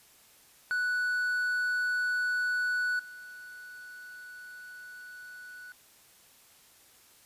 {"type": "tone with level steps", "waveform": "triangle", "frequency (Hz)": 1480, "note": "F#6", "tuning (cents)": 0, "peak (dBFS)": [-25, -42], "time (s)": [0.71, 5.72], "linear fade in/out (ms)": 0, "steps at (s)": 2.99, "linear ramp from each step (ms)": 5, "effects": ["white hiss -59 dBFS RMS until 7.25 s", "resampled to 32000 Hz"]}